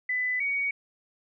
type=tone pair in turn; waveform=sine; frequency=2000 / 2245 Hz; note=B6 / C#7; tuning=+21 / +21 cents; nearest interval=major second; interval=200 cents; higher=second; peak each=-25 / -25 dBFS; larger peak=neither; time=0.09-0.4 / 0.4-0.71 s; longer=neither; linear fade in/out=5 ms; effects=none